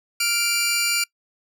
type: tone pair together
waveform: 15% pulse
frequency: 1396.7 / 2349 Hz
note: F6 / D7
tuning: 0 / 0 cents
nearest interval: major sixth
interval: 900 cents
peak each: -19 / -14 dBFS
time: 0.2-1.04 s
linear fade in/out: 5 ms
effects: noise-tail reverb RT60 0.1 s tail -24 dB re dry